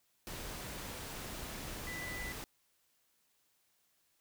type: tone in noise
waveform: sine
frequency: 1989 Hz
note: B6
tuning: 12 cents sharp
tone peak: -42 dBFS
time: 1.87-2.32 s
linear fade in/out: 0 ms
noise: pink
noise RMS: -44 dBFS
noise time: 0.27-2.44 s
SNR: -1 dB
effects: white hiss -75 dBFS RMS until 4.2 s